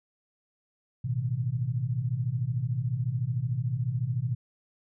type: tone cluster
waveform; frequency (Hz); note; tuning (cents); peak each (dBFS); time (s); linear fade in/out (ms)
sine; 111.7 / 125.4 / 158; A2 / B2 / D#3; +27 / +27 / +27; -32 / -28 / -36; 1.04-4.35; 10
effects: none

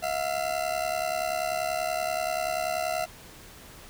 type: ring-modulated tone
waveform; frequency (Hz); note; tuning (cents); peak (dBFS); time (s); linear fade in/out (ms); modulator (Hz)
40% pulse; 680; F5; -46; -23; 0.02-3.06; 20; 35.2
effects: pink hiss -48 dBFS RMS until 3.89 s

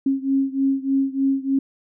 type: beating tone pair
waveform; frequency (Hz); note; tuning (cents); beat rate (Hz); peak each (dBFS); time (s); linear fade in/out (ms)
sine; 270 / 273.3; C#4 / C#4; -45 / -24; 3.3; -20 / -22; 0.06-1.59; 5
effects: none

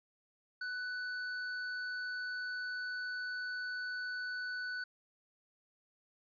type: tone with hard clipping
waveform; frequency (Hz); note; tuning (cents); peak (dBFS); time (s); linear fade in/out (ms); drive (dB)
triangle; 1491; F#6; +13; -39; 0.61-4.84; 5; 18
effects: resampled to 11025 Hz

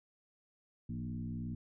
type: tone with frequency modulation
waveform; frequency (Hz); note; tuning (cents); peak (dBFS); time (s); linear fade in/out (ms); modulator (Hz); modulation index
sine; 164.81; E3; 0; -37; 0.89-1.55; 5; 62.1; 1.5
effects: none

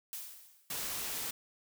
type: noise with exponential decay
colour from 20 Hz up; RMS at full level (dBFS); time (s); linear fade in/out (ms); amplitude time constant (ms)
blue; -40; 0.13-0.87; 0; 160
type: noise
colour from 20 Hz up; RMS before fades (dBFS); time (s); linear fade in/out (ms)
white; -38; 0.7-1.31; 5
effects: none

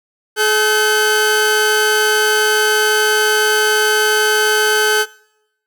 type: tone pair together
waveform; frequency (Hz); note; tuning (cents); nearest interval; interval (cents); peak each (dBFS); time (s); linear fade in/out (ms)
sawtooth; 426.9 / 1530; G#4 / G6; +48 / -42; octave + minor seventh; 2210; -11; 0.36-5.06; 50
effects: noise-tail reverb RT60 0.8 s tail -22 dB re dry

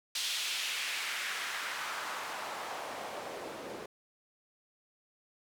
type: noise with band-pass filter sweep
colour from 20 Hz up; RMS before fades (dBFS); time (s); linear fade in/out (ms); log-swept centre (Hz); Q
white; -38; 0.15-3.86; 5; 3700 to 390; 1.4
effects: none

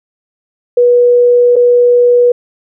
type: tone with dropouts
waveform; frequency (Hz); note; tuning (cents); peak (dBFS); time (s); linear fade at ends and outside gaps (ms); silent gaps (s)
sine; 486.3; B4; -27; -4; 0.77-2.32; 5; 1.558-1.563
effects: none

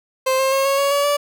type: tone with pitch steps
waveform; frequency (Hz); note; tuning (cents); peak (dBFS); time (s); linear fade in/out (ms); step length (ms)
30% pulse; 523.3 / 532.1 / 541.1 / 550.3 / 559.6 / 569 / 578.6; C5 / C5 / C#5 / C#5 / C#5 / C#5 / D5; 0 / +29 / -42 / -13 / +16 / +45 / -26; -13; 0.26-1.17; 10; 130
effects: none

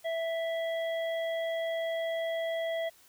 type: harmonic tone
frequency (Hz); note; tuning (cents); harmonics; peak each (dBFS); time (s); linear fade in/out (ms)
659.3; E5; 0; 1 / 3 / 5; -30 / -40 / -44; 0.04-2.9; 20
effects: white hiss -60 dBFS RMS until 3.08 s

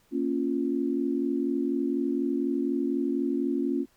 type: chord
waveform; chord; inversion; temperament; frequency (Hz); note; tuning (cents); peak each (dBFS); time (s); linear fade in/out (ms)
sine; Bb minor; none; equal; 233.1 / 277.2 / 349.2; Bb3 / Db4 / F4; 0 / 0 / 0; -31 / -27 / -30; 0.11-3.86; 50
effects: pink hiss -65 dBFS RMS until 3.96 s

